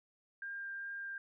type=tone with vibrato; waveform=sine; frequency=1598 Hz; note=G6; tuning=33 cents sharp; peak=-40 dBFS; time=0.42-1.18 s; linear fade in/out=2 ms; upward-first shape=triangle; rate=2.5 Hz; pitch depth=8 cents each way; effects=none